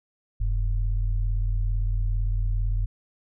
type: tone pair together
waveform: sine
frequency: 42.26 / 100 Hz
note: E1 / G2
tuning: +44 / +35 cents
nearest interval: octave + minor third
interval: 1491 cents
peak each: -22 / -29 dBFS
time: 0.4-2.86 s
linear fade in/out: 10 ms
effects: none